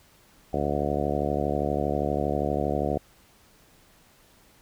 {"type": "harmonic tone", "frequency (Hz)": 72.5, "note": "D2", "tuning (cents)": -22, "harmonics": [1, 2, 3, 4, 5, 6, 7, 8, 9, 10], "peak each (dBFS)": [-33, -33, -33, -33, -33, -33, -33, -33, -33, -33], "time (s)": [0.53, 2.98], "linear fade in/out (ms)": 5, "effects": ["pink hiss -58 dBFS RMS until 4.61 s"]}